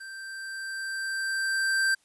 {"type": "tone with level ramp", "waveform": "square", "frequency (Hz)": 1568, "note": "G6", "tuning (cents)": 0, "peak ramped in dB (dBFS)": [-40, -22], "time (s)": [0, 1.95], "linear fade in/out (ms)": 10, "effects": ["white hiss -66 dBFS RMS until 2.04 s", "resampled to 24000 Hz"]}